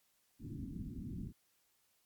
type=low-pass noise; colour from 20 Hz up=white; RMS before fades=-44 dBFS; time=0.39-1.33 s; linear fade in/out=50 ms; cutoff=290 Hz; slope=48 dB/octave; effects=white hiss -75 dBFS RMS until 2.05 s + MP3 96 kbps